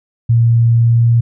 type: tone with pitch glide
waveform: sine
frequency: 116.5 to 117.24 Hz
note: A#2 to A#2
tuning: -1 to +10 cents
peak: -7 dBFS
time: 0.29-1.21 s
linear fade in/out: 10 ms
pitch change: +11 cents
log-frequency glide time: 0.76-1.09 s
effects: none